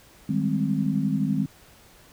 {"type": "chord", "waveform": "sine", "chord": "Ab major seventh", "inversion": "second", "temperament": "equal", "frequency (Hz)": [155.56, 196, 207.7, 261.6], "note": ["Eb3", "G3", "Ab3", "C4"], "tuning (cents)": [0, 0, 0, 0], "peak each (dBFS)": -27, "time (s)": [0.29, 1.46], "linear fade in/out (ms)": 5, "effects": ["pink hiss -53 dBFS RMS until 2.12 s"]}